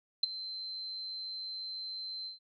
sine tone with ADSR envelope, 4097 Hz, C8, 37 cents flat, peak -21 dBFS, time 0.23-2.39 s, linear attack 5 ms, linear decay 15 ms, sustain -17 dB, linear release 130 ms, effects none

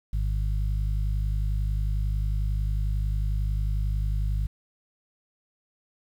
harmonic tone, 51.1 Hz, G#1, 27 cents flat, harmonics 1 / 2 / 3, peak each -24 / -31 / -37 dBFS, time 0.13-4.47 s, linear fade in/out 5 ms, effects 9-bit

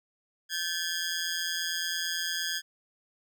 15% pulse ring-modulated tone, 1645 Hz, G#6, 17 cents flat, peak -20 dBFS, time 0.49-2.62 s, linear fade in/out 50 ms, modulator 84.4 Hz, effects none

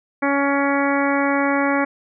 harmonic tone, 280.1 Hz, C#4, 18 cents sharp, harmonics 1 / 2 / 3 / 4 / 5 / 6 / 7 / 8, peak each -20 / -23 / -25 / -26 / -27 / -28 / -28 / -29 dBFS, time 0.22-1.85 s, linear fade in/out 10 ms, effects none

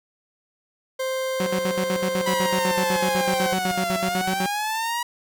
40% pulse tone, 523.3 Hz, C5, in tune, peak -23 dBFS, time 0.99-3.54 s, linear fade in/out 10 ms
sawtooth tone with tremolo, 186.6 Hz, F#3, 15 cents sharp, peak -19 dBFS, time 1.4-4.46 s, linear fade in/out 2 ms, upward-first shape square, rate 8 Hz, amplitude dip 80%
sawtooth linear two-way sweep, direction down then up, 987.8 to 669 to 965 Hz, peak -20 dBFS, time 2.26-5.03 s, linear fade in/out 5 ms, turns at 3.98 s
effects none

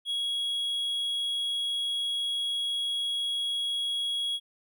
triangle tone, 3322 Hz, G#7, in tune, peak -26 dBFS, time 0.05-4.4 s, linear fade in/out 50 ms, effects none

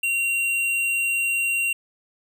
sine tone with hard clipping, 2755 Hz, F7, 24 cents flat, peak -22 dBFS, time 0.03-1.73 s, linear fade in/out 5 ms, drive 11 dB, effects none

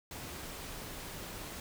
pink noise, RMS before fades -44 dBFS, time 0.11-1.6 s, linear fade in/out 2 ms, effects none

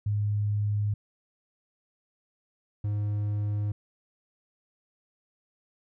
sine / triangle tone pair in turn, 103.83 / 103.83 Hz, G#2 / G#2, 0 / 0 cents, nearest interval unison, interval 0 cents, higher neither, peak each -24 dBFS, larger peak neither, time 0.06-0.94 / 2.84-3.72 s, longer neither, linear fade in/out 5 ms, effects none

